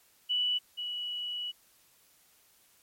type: tone pair in turn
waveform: sine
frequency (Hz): 2960 / 2938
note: F#7 / F#7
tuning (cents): 0 / -13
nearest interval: unison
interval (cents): 13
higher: first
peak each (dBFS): -26 / -33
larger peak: first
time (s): 0.29-0.59 / 0.77-1.52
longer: second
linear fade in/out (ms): 20
effects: white hiss -64 dBFS RMS until 2.82 s + MP3 64 kbps